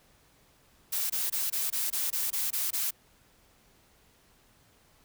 blue noise bursts, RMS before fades -30 dBFS, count 10, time 0.92-2.909 s, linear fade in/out 10 ms, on 180 ms, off 21 ms, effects pink hiss -63 dBFS RMS until 5.04 s

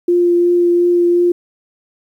sine tone with vibrato, 349.2 Hz, F4, in tune, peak -9 dBFS, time 0.08-1.32 s, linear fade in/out 5 ms, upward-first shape triangle, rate 2.8 Hz, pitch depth 12 cents each way, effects 8-bit

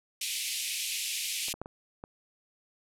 pink band-pass noise, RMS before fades -34 dBFS, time 0.21-1.53 s, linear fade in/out 5 ms, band 2300 to 13000 Hz, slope 48 dB/octave
clicks, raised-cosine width 1 ms, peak -32 / -25 / -22 / -28 / -27 dBFS, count 5, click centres 1.484 / 1.54 / 1.616 / 1.659 / 2.039 s
effects none

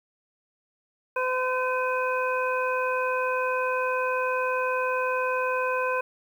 harmonic tone with a mistuned harmonic, 510 Hz, C5, 44 cents flat, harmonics 1 / 2 / 3 / 5, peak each -27 / -28 / -31 / -33 dBFS, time 1.16-6.01 s, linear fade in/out 5 ms, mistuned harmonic 5, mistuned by -29 cents, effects 9-bit

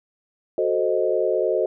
sine chord, F# diminished seventh, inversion none, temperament equal, 370 / 440 / 523.3 / 622.3 Hz, F#4 / A4 / C5 / Eb5, 0 / 0 / 0 / 0 cents, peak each -24 dBFS, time 0.58-1.66 s, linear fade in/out 2 ms, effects none

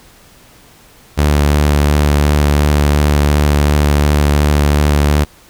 sawtooth tone with vibrato, 73.42 Hz, D2, in tune, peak -5 dBFS, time 1.17-5.25 s, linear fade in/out 20 ms, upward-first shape sine, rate 2.8 Hz, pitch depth 16 cents each way, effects pink hiss -44 dBFS RMS until 5.49 s

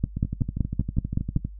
two click trains, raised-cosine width 5 ms, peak -10 / -16 dBFS, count 8 / 17, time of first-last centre 0.04-1.363 / 0.17-1.45 s, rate 5.29 / 12.5 Hz, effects noise-tail reverb RT60 0.1 s tail -17 dB re dry + added 50 Hz sine -38 dBFS peak until 1.59 s

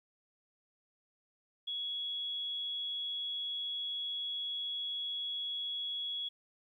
sine tone, 3351 Hz, G#7, 15 cents sharp, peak -35 dBFS, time 1.67-6.29 s, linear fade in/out 10 ms, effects 12-bit

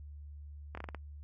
slowing click train, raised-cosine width 0.5 ms, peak -26 dBFS, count 6, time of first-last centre 0.75-0.947 s, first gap 24 ms, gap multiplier 1.25, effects noise-tail reverb RT60 0.1 s tail -24 dB re dry + added 73 Hz sine -45 dBFS peak until 1.23 s

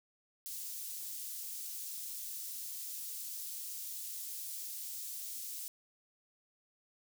white high-pass noise, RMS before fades -43 dBFS, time 0.46-5.68 s, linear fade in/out 0 ms, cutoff 5700 Hz, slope 12 dB/octave, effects none

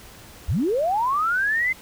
sine linear sweep, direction up, 48.71 to 2093 Hz, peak -19 dBFS, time 0.48-1.73 s, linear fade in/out 10 ms, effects pink hiss -45 dBFS RMS until 1.81 s

